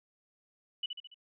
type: tone with echo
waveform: sine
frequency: 2960 Hz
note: F#7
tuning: in tune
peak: -31 dBFS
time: 0.83-0.86 s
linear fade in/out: 5 ms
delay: 71 ms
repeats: 4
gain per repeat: -5 dB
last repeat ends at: 1.144 s
effects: none